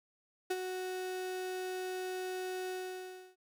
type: tone with ADSR envelope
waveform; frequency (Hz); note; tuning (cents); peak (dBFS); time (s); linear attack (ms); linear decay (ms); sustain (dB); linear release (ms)
35% pulse; 370; F#4; 0; -28; 0.5-3.36; 9; 41; -7; 660
effects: none